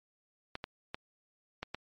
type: clicks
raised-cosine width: 0.3 ms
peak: -21 dBFS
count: 5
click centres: 0.554 / 0.641 / 0.945 / 1.63 / 1.746 s
effects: MP3 48 kbps